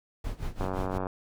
brown noise with tremolo, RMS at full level -32 dBFS, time 0.24-0.98 s, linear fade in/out 5 ms, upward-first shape sine, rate 5.8 Hz, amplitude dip 85%
click train, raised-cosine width 1 ms, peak -18 dBFS, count 44, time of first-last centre 0.61-1.068 s, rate 93.8 Hz
effects none

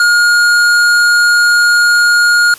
sine tone with hard clipping, 1427 Hz, F6, 37 cents sharp, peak -8 dBFS, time 0-2.54 s, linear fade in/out 2 ms, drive 12 dB, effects white hiss -35 dBFS RMS until 2.58 s + resampled to 32000 Hz

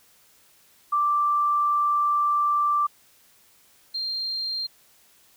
sine tone pair in turn, 1174.7 / 4186 Hz, D6 / C8, 0 / 0 cents, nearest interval octave + minor seventh, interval 2200 cents, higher second, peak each -19 / -26 dBFS, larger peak first, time 0.92-2.87 / 3.94-4.67 s, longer first, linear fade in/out 10 ms, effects white hiss -58 dBFS RMS until 5.36 s

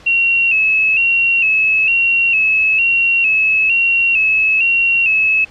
sine tone with vibrato, 2665 Hz, E7, 18 cents sharp, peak -10 dBFS, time 0.06-5.45 s, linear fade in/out 10 ms, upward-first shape square, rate 1.1 Hz, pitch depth 50 cents each way, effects pink hiss -42 dBFS RMS until 5.5 s + low-pass 5000 Hz 12 dB/octave

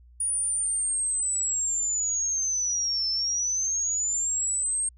sine linear two-way sweep, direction down then up, 9630 to 5274 to 8540 Hz, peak -24 dBFS, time 0.2-4.89 s, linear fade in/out 5 ms, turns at 3.09 s, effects added 60 Hz sine -50 dBFS peak until 4.97 s

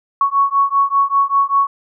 sine beating tone pair, 1108.7 / 1113.8 Hz, C#6 / C#6, 0 / +8 cents, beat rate 5.1 Hz, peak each -15 dBFS, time 0.21-1.67 s, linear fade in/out 2 ms, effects none

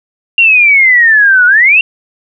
sine exponential two-way sweep, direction down then up, 2794 to 1435 to 2794 Hz, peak -3 dBFS, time 0.38-1.81 s, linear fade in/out 2 ms, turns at 1.46 s, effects none

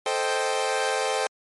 sawtooth chord, A half-diminished seventh, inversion none, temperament equal, 440 / 523.3 / 622.3 / 784 Hz, A4 / C5 / Eb5 / G5, 0 / 0 / 0 / 0 cents, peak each -25 / -24 / -28 / -24 dBFS, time 0.06-1.27 s, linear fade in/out 2 ms, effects MP3 48 kbps

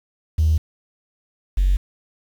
triangle tone pair in turn, 78.5 / 46.56 Hz, D#2 / F#1, +16 / +12 cents, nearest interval major sixth, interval 904 cents, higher first, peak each -10 dBFS, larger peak neither, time 0.38-0.58 / 1.57-1.77 s, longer neither, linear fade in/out 10 ms, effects tanh soft clip ceiling -11 dBFS + 7-bit

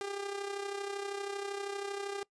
sawtooth tone with amplitude modulation, 400 Hz, G4, 35 cents sharp, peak -30 dBFS, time 0.01-2.23 s, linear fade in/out 0 ms, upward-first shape sine, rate 32.7 Hz, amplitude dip 60%, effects noise-tail reverb RT60 0.1 s tail -22 dB re dry + resampled to 22050 Hz

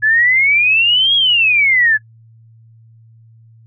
sine exponential two-way sweep, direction up then down, 1698 to 3330 to 1698 Hz, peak -9 dBFS, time 0.02-1.98 s, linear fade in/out 20 ms, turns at 1.15 s, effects noise-tail reverb RT60 0.1 s tail -23 dB re dry + added 113 Hz sine -42 dBFS peak until 3.66 s

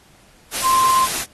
sine tone in noise, 1046.5 Hz, C6, in tune, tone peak -13 dBFS, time 0.62-1.08 s, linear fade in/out 50 ms, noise white, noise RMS -23 dBFS, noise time 0.51-1.26 s, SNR +7 dB, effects pink hiss -52 dBFS RMS until 1.33 s + AAC 32 kbps

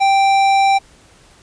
sine tone with tanh clipping, 784 Hz, G5, in tune, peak -12 dBFS, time 0-0.79 s, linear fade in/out 20 ms, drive 15 dB, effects pink hiss -48 dBFS RMS until 1.42 s + resampled to 22050 Hz

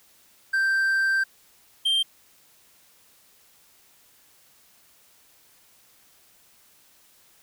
triangle tone pair in turn, 1568 / 3164 Hz, G6 / G7, 0 / +15 cents, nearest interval octave, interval 1215 cents, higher second, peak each -18 dBFS, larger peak neither, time 0.53-1.24 / 1.85-2.03 s, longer first, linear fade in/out 10 ms, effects white hiss -58 dBFS RMS until 7.42 s

